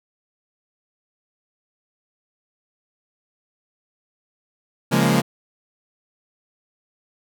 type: chord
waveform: sawtooth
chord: Bb minor seventh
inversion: first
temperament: equal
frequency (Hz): 138.59 / 174.61 / 207.7 / 233.1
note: Db3 / F3 / Ab3 / Bb3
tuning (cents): 0 / 0 / 0 / 0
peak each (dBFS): -17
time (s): 4.91-5.22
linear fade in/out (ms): 20
effects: none